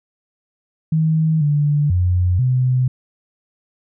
sine tone with pitch steps, 158.7 / 146.8 / 90 / 127.6 Hz, D#3 / D3 / F#2 / C3, +35 / 0 / -47 / -43 cents, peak -13 dBFS, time 0.92-2.88 s, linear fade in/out 5 ms, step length 490 ms, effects none

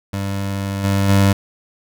25% pulse tone with level steps, 98.6 Hz, G2, 11 cents sharp, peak -17 / -11 / -7 dBFS, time 0.13-1.33 s, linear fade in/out 5 ms, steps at 0.83 / 1.08 s, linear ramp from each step 20 ms, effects none

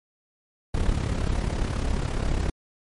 brown noise with amplitude modulation, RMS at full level -22 dBFS, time 0.74-2.5 s, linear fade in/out 5 ms, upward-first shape sine, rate 34.4 Hz, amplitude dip 65%, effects MP3 48 kbps

